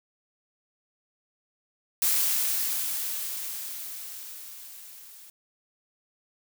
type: noise with level ramp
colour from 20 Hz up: blue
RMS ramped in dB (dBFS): -23 to -49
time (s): 2.02-5.3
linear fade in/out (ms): 2
effects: none